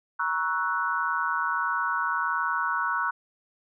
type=chord; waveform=sine; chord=F# dominant seventh; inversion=first; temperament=equal with one note detuned; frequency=948.1 / 1108.7 / 1318.5 / 1480 Hz; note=A#5 / C#6 / E6 / F#6; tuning=+29 / 0 / 0 / 0 cents; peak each=-31 / -30 / -31 / -28 dBFS; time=0.19-3.11 s; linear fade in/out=10 ms; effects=none